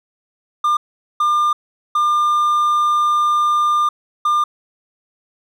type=tone bursts at uneven times; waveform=triangle; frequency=1200 Hz; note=D6; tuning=37 cents sharp; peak=-11 dBFS; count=4; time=0.64-0.77 / 1.2-1.53 / 1.95-3.89 / 4.25-4.44 s; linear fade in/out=5 ms; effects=none